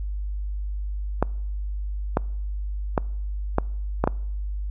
clicks, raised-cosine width 1 ms, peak -5 dBFS, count 6, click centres 1.226 / 2.171 / 2.978 / 3.584 / 4.04 / 4.075 s, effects noise-tail reverb RT60 0.8 s tail -26 dB re dry + added 50 Hz sine -26 dBFS peak until 4.7 s

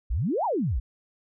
sine exponential two-way sweep, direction up then down, 45.97 to 994 to 45.97 Hz, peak -23 dBFS, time 0.1-0.8 s, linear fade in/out 10 ms, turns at 0.45 s, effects none

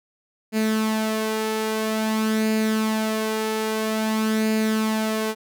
sawtooth tone with flanger, 218.5 Hz, A3, 12 cents flat, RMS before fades -23 dBFS, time 0.52-5.35 s, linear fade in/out 50 ms, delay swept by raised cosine 0.43 to 2.23 ms, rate 0.5 Hz, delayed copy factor +0.5, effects none

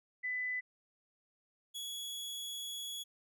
sine / sawtooth tone pair in turn, 2000 / 3364 Hz, B6 / G#7, +21 / +22 cents, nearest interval major sixth, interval 901 cents, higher second, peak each -34 / -37 dBFS, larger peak first, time 0.23-0.61 / 1.74-3.04 s, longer second, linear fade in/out 20 ms, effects none

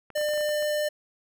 clicks, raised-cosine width 0.5 ms, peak -30 dBFS, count 9, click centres 0.103 / 0.177 / 0.213 / 0.288 / 0.336 / 0.377 / 0.409 / 0.491 / 0.625 s
square tone, 599 Hz, D5, 34 cents sharp, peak -25 dBFS, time 0.15-0.89 s, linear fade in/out 10 ms
effects none

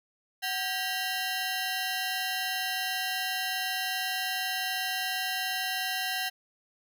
15% pulse ring-modulated tone, 1174.7 Hz, D6, in tune, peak -20 dBFS, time 0.42-6.3 s, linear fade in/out 20 ms, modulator 426 Hz, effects none

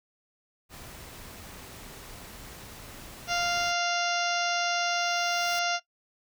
pink noise, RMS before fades -45 dBFS, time 0.69-3.74 s, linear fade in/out 50 ms
harmonic tone, 697 Hz, F5, 4 cents flat, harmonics 1 / 2 / 3 / 4 / 5 / 6 / 7 / 8 / 9, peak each -30 / -31 / -36 / -33 / -38 / -39 / -39 / -36 / -40 dBFS, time 3.27-5.8 s, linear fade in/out 50 ms
white noise with exponential growth, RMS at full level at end -41 dBFS, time 4.48-5.59 s, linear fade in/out 0 ms, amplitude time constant 240 ms
effects noise-tail reverb RT60 0.1 s tail -18 dB re dry

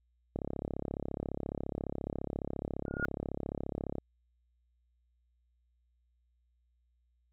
click train, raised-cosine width 2 ms, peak -22 dBFS, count 126, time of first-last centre 0.36-3.983 s, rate 34.5 Hz
sine tone with exponential growth, 1427 Hz, F6, 37 cents sharp, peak -27 dBFS, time 2.86-3.05 s, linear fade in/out 0 ms, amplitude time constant 40 ms
effects added 60 Hz sine -70 dBFS peak until 7.32 s

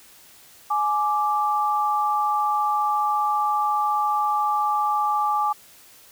sine tone pair together, 840.2 / 1174.7 Hz, G#5 / D6, +20 / 0 cents, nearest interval tritone, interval 580 cents, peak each -22 dBFS, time 0.7-5.53 s, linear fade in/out 10 ms, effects white hiss -50 dBFS RMS until 6.11 s

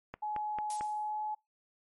click train, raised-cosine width 0.5 ms, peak -25 dBFS, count 4, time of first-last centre 0.14-0.81 s, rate 4.48 Hz
sine tone with pitch glide, 846 to 851.9 Hz, G#5 to G#5, +32 to +44 cents, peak -33 dBFS, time 0.22-1.35 s, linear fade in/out 10 ms, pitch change +12 cents, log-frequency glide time 0.97-1.22 s
violet noise with exponential decay, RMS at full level -34 dBFS, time 0.7-1.11 s, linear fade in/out 2 ms, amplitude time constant 87 ms
effects noise-tail reverb RT60 0.2 s tail -24 dB re dry + MP3 48 kbps

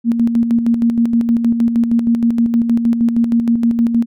sine tone with tremolo, 233.1 Hz, A#3, in tune, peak -9 dBFS, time 0.04-4.06 s, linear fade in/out 50 ms, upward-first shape square, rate 6.4 Hz, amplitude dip 50%, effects none

